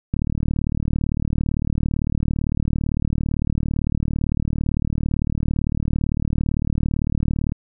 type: click train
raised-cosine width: 5 ms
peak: -9 dBFS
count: 280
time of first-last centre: 0.14-7.521 s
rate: 37.8 Hz
effects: none